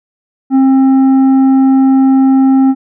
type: tone with tanh clipping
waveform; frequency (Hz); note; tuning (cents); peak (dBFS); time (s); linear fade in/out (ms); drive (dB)
triangle; 266.4; C4; +31; -6; 0.5-2.75; 50; 11
effects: none